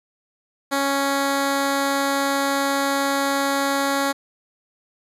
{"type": "tone", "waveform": "10% pulse", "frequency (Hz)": 277.2, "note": "C#4", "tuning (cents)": 0, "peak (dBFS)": -11, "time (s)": [0.71, 4.13], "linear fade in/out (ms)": 20, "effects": ["resampled to 32000 Hz"]}